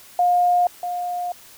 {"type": "tone pair in turn", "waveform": "sine", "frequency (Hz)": [711, 711], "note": ["F5", "F5"], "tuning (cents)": [31, 31], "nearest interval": "unison", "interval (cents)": 0, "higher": "neither", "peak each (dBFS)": [-14, -23], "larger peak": "first", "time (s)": [[0.19, 0.67], [0.83, 1.32]], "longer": "second", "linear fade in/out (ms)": 2, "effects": ["white hiss -46 dBFS RMS until 1.57 s"]}